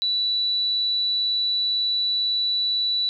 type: tone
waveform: sine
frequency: 3951 Hz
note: B7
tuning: in tune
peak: -20 dBFS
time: 0.02-3.09 s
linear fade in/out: 0 ms
effects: none